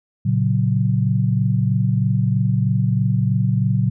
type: chord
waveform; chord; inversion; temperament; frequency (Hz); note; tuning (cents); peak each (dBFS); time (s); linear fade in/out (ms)
sine; F# major; first; just; 115.62 / 138.75 / 185; A#2 / C#3 / F#3; -14 / +2 / 0; -18 / -20 / -21; 0.25-3.9; 10
effects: none